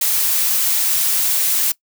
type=noise; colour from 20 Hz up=blue; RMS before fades=-17 dBFS; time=0.01-1.72 s; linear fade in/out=5 ms; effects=noise-tail reverb RT60 0.1 s tail -21 dB re dry